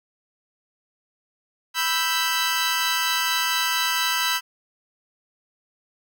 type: chord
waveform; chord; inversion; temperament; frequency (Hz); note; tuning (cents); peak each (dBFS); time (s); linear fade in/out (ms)
15% pulse; E minor; second; equal; 987.8 / 1318.5 / 1568; B5 / E6 / G6; 0 / 0 / 0; -19; 1.74-4.41; 50
effects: none